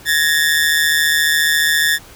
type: ring-modulated tone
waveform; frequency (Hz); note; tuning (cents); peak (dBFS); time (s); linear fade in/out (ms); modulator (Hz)
sawtooth; 1765; A6; +5; -6; 0.05-1.99; 50; 77.2
effects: pink hiss -41 dBFS RMS until 2.15 s